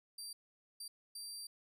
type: tone bursts at uneven times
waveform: 25% pulse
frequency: 4699 Hz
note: D8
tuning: in tune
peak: -40 dBFS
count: 3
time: 0.18-0.33 / 0.8-0.88 / 1.15-1.47 s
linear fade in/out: 5 ms
effects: none